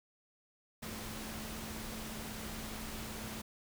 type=tone in noise; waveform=sine; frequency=218.9 Hz; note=A3; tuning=9 cents flat; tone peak=-47 dBFS; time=0.82-3.42 s; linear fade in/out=10 ms; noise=pink; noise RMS=-44 dBFS; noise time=0.82-3.42 s; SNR=-6 dB; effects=none